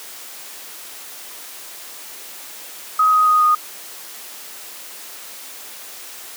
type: tone with pitch steps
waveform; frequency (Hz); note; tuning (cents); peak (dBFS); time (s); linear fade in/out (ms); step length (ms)
sine; 1262 / 1252.6 / 1243.2 / 1233.9; D#6 / D#6 / D#6 / D#6; +24 / +11 / -2 / -15; -11; 2.99-3.55; 5; 140
effects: white hiss -36 dBFS RMS until 6.36 s + high-pass 300 Hz 12 dB/octave